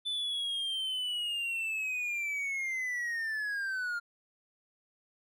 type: linear sweep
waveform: triangle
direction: down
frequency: 3520 to 1396.9 Hz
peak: -30 dBFS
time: 0.05-4 s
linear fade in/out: 20 ms
effects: none